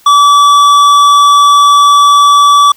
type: tone with tanh clipping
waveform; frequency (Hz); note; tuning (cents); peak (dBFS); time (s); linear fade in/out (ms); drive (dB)
triangle; 1151; D6; -35; -4; 0.06-2.72; 5; 17
effects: white hiss -44 dBFS RMS until 2.76 s